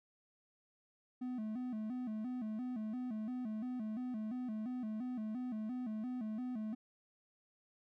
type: tone with vibrato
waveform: triangle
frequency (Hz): 233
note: A#3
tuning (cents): -1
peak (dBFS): -36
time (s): 1.21-6.75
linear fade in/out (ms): 10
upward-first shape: square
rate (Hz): 2.9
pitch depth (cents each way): 130
effects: none